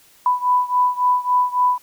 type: beating tone pair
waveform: sine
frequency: 992 / 995.6 Hz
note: B5 / B5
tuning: +7 / +14 cents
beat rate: 3.6 Hz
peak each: -17 / -19 dBFS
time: 0.26-1.78 s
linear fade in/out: 2 ms
effects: white hiss -52 dBFS RMS until 1.82 s